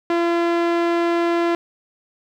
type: tone with low-pass filter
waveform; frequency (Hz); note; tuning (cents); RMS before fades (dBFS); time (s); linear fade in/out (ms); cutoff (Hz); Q
sawtooth; 340.9; F4; -42; -19; 0.1-1.55; 2; 2800; 0.59
effects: 9-bit